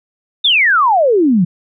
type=exponential sweep; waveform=sine; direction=down; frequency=3731 to 164.81 Hz; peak=-8 dBFS; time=0.44-1.45 s; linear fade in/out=10 ms; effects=none